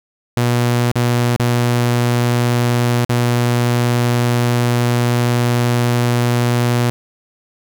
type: tone with dropouts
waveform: sawtooth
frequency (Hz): 120.7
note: B2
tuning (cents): -39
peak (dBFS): -9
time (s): 0.37-6.9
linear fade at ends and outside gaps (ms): 0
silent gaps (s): 0.916-0.956 / 1.363-1.397 / 3.048-3.094
effects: none